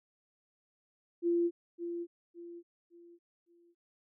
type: tone with echo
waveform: sine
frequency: 343.4 Hz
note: F4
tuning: 29 cents flat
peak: -26 dBFS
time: 1.22-1.51 s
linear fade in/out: 50 ms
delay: 560 ms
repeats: 4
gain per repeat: -9 dB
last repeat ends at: 3.75 s
effects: none